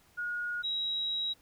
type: tone pair in turn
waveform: sine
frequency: 1441 / 3847 Hz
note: F#6 / B7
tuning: -46 / -46 cents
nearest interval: octave + perfect fourth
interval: 1700 cents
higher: second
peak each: -32 / -30 dBFS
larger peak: second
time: 0.17-0.63 / 0.63-1.34 s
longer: second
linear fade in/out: 20 ms
effects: pink hiss -64 dBFS RMS until 1.41 s